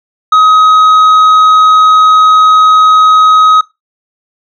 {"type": "tone with tanh clipping", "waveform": "sine", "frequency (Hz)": 1265, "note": "D#6", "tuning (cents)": 28, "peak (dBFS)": -3, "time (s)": [0.32, 3.61], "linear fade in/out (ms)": 5, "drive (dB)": 5, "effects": ["noise-tail reverb RT60 0.2 s tail -19 dB re dry"]}